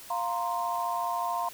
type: chord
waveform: sine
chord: F suspended fourth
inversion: none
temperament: equal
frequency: 698.5 / 932.3 / 1046.5 Hz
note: F5 / Bb5 / C6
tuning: 0 / 0 / 0 cents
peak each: -32 dBFS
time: 0.1-1.49 s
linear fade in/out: 5 ms
effects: white hiss -47 dBFS RMS until 1.53 s